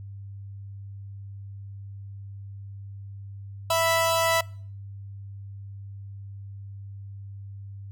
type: tone pair together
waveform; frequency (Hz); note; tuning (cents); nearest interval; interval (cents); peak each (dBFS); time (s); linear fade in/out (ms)
sawtooth; 659.3 / 987.8; E5 / B5; 0 / 0; perfect fifth; 700; -18 / -22; 3.7-4.41; 5
effects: noise-tail reverb RT60 0.5 s tail -24 dB re dry + added 99 Hz sine -37 dBFS peak until 7.91 s